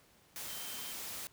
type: tone in noise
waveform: sine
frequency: 3121 Hz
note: G7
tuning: 8 cents flat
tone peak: -50 dBFS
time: 0.49-0.92 s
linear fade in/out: 0 ms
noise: white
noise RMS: -43 dBFS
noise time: 0.36-1.27 s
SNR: -10 dB
effects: pink hiss -65 dBFS RMS until 1.32 s + high-pass 60 Hz 12 dB/octave